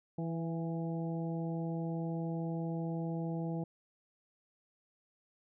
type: harmonic tone with a mistuned harmonic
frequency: 164.81 Hz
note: E3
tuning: in tune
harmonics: 1 / 2 / 3 / 4 / 5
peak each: -35 / -41 / -45 / -47 / -49 dBFS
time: 0.18-3.64 s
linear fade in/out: 5 ms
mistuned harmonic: 4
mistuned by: +28 cents
effects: none